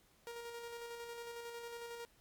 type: tone with tremolo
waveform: sawtooth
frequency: 470 Hz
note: A#4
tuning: 14 cents sharp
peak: -40 dBFS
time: 0.27-2.05 s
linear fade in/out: 0 ms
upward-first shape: square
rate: 11 Hz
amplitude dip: 30%
effects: pink hiss -69 dBFS RMS until 2.2 s + MP3 96 kbps